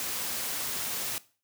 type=noise; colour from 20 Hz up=white; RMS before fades=-33 dBFS; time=0-1.18 s; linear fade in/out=0 ms; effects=noise-tail reverb RT60 0.4 s tail -19 dB re dry + high-pass 80 Hz 12 dB/octave